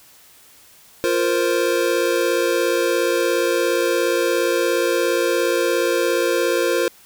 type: chord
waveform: square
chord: F suspended fourth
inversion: none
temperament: equal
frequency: 349.2 / 466.2 / 523.3 Hz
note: F4 / Bb4 / C5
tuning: 0 / 0 / 0 cents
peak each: -22 dBFS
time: 1.04-6.88 s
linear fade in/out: 0 ms
effects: white hiss -49 dBFS RMS until 7.05 s